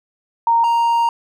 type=tone pair in turn; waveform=sine / triangle; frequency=927 / 932.3 Hz; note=A#5 / A#5; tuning=-10 / 0 cents; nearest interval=unison; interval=10 cents; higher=second; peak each=-11 dBFS; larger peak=neither; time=0.47-0.64 / 0.64-1.09 s; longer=second; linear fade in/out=2 ms; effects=none